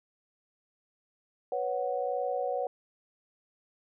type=chord; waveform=sine; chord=B suspended second; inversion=none; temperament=just; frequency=493.9 / 555.6 / 740.8 Hz; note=B4 / C#5 / F#5; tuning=0 / +4 / +2 cents; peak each=-33 dBFS; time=1.52-2.67 s; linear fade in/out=2 ms; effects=none